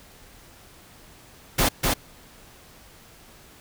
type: noise with echo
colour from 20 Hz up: pink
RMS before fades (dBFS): -20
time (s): 1.58-1.69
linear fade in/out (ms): 10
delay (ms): 250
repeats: 1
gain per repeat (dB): -2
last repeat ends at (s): 1.94
effects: pink hiss -50 dBFS RMS until 3.6 s